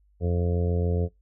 harmonic tone, 87 Hz, F2, 6 cents flat, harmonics 1 / 2 / 3 / 4 / 5 / 6 / 7 / 8, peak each -23 / -30 / -39 / -39 / -31 / -36 / -44 / -44 dBFS, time 0.2-1.09 s, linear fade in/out 50 ms, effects noise-tail reverb RT60 0.2 s tail -25 dB re dry + added 50 Hz sine -59 dBFS peak until 1.21 s

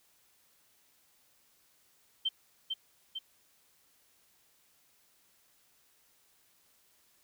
sine tone with echo, 3122 Hz, G7, 8 cents flat, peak -27 dBFS, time 2.25-2.29 s, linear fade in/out 10 ms, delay 450 ms, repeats 2, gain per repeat -4 dB, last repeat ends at 3.19 s, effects white hiss -68 dBFS RMS until 7.23 s

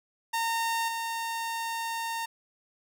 sawtooth tone with level steps, 916 Hz, A#5, 31 cents flat, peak -23 / -27 dBFS, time 0.33-2.26 s, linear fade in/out 10 ms, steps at 0.88 s, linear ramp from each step 5 ms, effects none

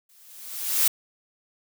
blue noise with exponential growth, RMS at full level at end -18 dBFS, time 0.09-0.88 s, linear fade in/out 5 ms, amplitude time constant 170 ms, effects none

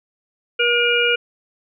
harmonic tone, 477.6 Hz, A#4, 42 cents sharp, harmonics 1 / 3 / 5 / 6, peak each -20 / -20 / -20 / -20 dBFS, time 0.59-1.16 s, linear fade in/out 10 ms, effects none

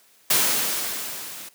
white noise with level ramp, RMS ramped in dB -18 to -39 dBFS, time 0.3-1.49 s, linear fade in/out 5 ms, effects white hiss -57 dBFS RMS until 1.54 s + high-pass 150 Hz 12 dB/octave

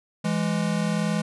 square tone pair together, 166.69 / 207.7 Hz, E3 / G#3, +20 / 0 cents, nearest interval major third, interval 380 cents, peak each -26 dBFS, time 0.24-1.22 s, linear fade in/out 10 ms, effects resampled to 24000 Hz

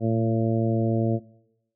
harmonic tone with a mistuned harmonic, 112.8 Hz, A2, 44 cents sharp, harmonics 1 / 2 / 3 / 4 / 5 / 6, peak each -24 / -25 / -28 / -32 / -31 / -34 dBFS, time 0-1.2 s, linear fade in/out 50 ms, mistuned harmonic 1, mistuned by +28 cents, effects noise-tail reverb RT60 0.9 s tail -21 dB re dry

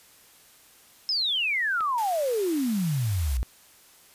sine exponential sweep, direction down, 5300 to 55.3 Hz, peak -23 dBFS, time 1.09-3.43 s, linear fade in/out 0 ms
click, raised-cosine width 0.3 ms, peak -23 dBFS, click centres 1.807 s
white high-pass noise, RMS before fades -40 dBFS, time 1.98-3.37 s, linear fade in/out 0 ms, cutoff 570 Hz, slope 48 dB/octave
effects white hiss -55 dBFS RMS until 4.14 s + resampled to 32000 Hz

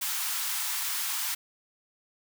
white high-pass noise, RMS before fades -31 dBFS, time 0.01-1.35 s, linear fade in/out 10 ms, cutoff 830 Hz, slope 48 dB/octave, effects none

